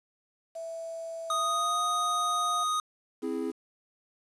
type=tone with pitch glide; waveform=sine; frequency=659 to 706.3 Hz; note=E5 to F5; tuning=-1 to +19 cents; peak=-35 dBFS; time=0.55-2.64 s; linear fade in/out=10 ms; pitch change=+120 cents; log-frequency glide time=1.32-1.82 s
type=tone; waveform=square; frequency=1244.5 Hz; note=D#6; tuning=in tune; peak=-27 dBFS; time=1.3-2.8 s; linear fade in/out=2 ms
type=chord; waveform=triangle; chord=C augmented; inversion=none; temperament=equal; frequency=261.6 / 329.6 / 415.3 Hz; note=C4 / E4 / G#4; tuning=0 / 0 / 0 cents; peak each=-32 dBFS; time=3.22-3.52 s; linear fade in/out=20 ms
effects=resampled to 24000 Hz + 9-bit